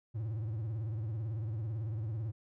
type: tone with vibrato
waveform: triangle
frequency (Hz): 110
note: A2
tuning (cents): 0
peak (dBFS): -32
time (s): 0.14-2.32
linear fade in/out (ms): 20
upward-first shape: triangle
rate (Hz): 18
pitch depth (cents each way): 170
effects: none